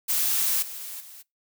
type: noise with level steps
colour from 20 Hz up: blue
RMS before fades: -24 / -37 / -45 dBFS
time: 0.08-1.23 s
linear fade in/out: 20 ms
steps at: 0.62 / 1 s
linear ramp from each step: 5 ms
effects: noise-tail reverb RT60 0.2 s tail -24 dB re dry